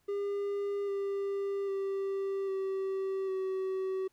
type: tone with pitch steps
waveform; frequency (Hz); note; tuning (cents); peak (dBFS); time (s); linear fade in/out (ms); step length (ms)
triangle; 402.9 / 396.9 / 391 / 385.2 / 379.4; G4 / G4 / G4 / G4 / F#4; +48 / +22 / -4 / -30 / +43; -29; 0.08-4.08; 10; 800
effects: pink hiss -73 dBFS RMS until 4.12 s